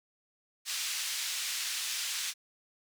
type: band-pass noise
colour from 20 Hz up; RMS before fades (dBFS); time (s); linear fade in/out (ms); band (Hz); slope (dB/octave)
white; -35; 0.65-2.34; 50; 2100 to 6800; 12
effects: none